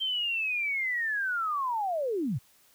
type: linear sweep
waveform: sine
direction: down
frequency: 3154 to 98 Hz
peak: -27 dBFS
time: 0-2.39 s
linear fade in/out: 20 ms
effects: white hiss -62 dBFS RMS until 2.74 s